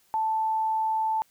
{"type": "tone", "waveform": "sine", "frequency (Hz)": 880, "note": "A5", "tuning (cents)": 0, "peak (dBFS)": -23, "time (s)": [0.14, 1.22], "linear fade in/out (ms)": 0, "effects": ["white hiss -64 dBFS RMS until 1.3 s"]}